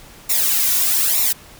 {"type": "noise with flanger", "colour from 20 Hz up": "blue", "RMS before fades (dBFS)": -17, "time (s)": [0.29, 1.33], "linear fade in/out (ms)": 10, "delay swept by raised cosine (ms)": [0.63, 2.43], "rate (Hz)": 1.1, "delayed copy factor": -1, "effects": ["pink hiss -43 dBFS RMS until 1.59 s"]}